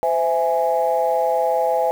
sine chord, C augmented, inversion none, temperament equal with one note detuned, 513.1 / 659.3 / 830.6 Hz, C5 / E5 / G#5, -34 / 0 / 0 cents, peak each -20 dBFS, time 0.03-1.91 s, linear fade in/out 0 ms, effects tanh soft clip ceiling -8 dBFS + 7-bit

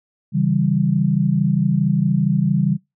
sine chord, C# diminished, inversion none, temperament equal with one note detuned, 138.59 / 163.2 / 196 Hz, C#3 / E3 / G3, 0 / -17 / 0 cents, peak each -19 dBFS, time 0.32-2.78 s, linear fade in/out 50 ms, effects noise-tail reverb RT60 0.2 s tail -22 dB re dry

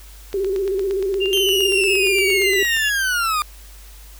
click train, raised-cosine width 0.2 ms, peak -17 dBFS, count 22, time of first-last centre 0.33-2.766 s, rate 8.62 Hz
sine tone with vibrato, 387.7 Hz, G4, 19 cents flat, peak -18 dBFS, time 0.34-2.63 s, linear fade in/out 2 ms, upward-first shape square, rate 16 Hz, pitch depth 54 cents each way
sine tone with tremolo, 2794 Hz, F7, in tune, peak -19 dBFS, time 1.2-2.9 s, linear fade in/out 20 ms, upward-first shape triangle, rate 7.3 Hz, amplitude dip 60%
40% pulse linear sweep, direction down, 3136 to 1194 Hz, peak -17 dBFS, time 1.33-3.42 s, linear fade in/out 0 ms
effects added 50 Hz sine -39 dBFS peak until 4.19 s + white hiss -46 dBFS RMS until 4.19 s

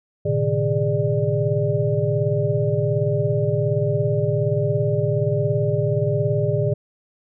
sine tone cluster, 111.5 / 128.8 / 150.1 / 412.2 / 592 Hz, A2 / C3 / D3 / G#4 / D5, +23 / -27 / +38 / -13 / +14 cents, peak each -24 dBFS, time 0.25-6.74 s, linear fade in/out 10 ms, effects none

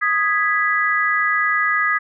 sine chord, G# minor, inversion second, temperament equal, 1244.5 / 1661.2 / 1975.5 Hz, D#6 / G#6 / B6, 0 / 0 / 0 cents, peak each -20 dBFS, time 0.01-1.99 s, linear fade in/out 20 ms, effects none

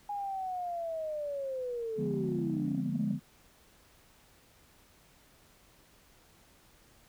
sine linear sweep, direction down, 826 to 191.5 Hz, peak -33 dBFS, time 0.09-3.14 s, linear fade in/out 5 ms
sine chord, D diminished seventh, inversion none, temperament equal, 146.83 / 174.61 / 207.7 / 246.9 Hz, D3 / F3 / Ab3 / Cb4, 0 / 0 / 0 / 0 cents, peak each -36 dBFS, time 1.96-3.2 s, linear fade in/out 50 ms
effects tanh soft clip ceiling -21 dBFS + pink hiss -62 dBFS RMS until 7.08 s

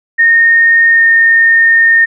sine tone with pitch glide, 1841 to 1830.4 Hz, A#6 to A#6, -22 to -32 cents, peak -4 dBFS, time 0.18-2.06 s, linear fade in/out 20 ms, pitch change -10 cents, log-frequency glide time 0.9-1.02 s, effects none

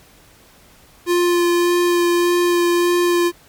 square tone with vibrato, 349.2 Hz, F4, in tune, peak -14 dBFS, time 1.06-3.32 s, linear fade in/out 50 ms, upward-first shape sine, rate 1.7 Hz, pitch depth 11 cents each way, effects pink hiss -49 dBFS RMS until 3.48 s + MP3 96 kbps

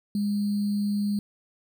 sine tone with sample-and-hold, 204.6 Hz, G#3, 26 cents flat, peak -23 dBFS, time 0.15-1.19 s, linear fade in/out 2 ms, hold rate 4410 Hz, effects none

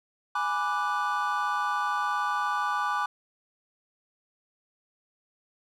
triangle chord, G# half-diminished seventh, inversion none, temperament equal, 830.6 / 987.8 / 1174.7 / 1480 Hz, G#5 / B5 / D6 / F#6, 0 / 0 / 0 / 0 cents, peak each -30 / -31 / -27 / -31 dBFS, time 0.35-3.06 s, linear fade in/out 5 ms, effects none

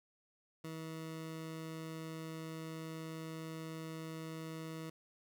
20% pulse tone, 160.6 Hz, E3, 45 cents flat, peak -38 dBFS, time 0.64-4.9 s, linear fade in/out 5 ms, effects none

